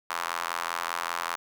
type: tone with high-pass filter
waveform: sawtooth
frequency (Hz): 85.1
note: F2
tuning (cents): -44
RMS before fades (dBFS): -32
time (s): 0.1-1.36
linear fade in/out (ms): 0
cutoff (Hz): 1100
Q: 2.4
effects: none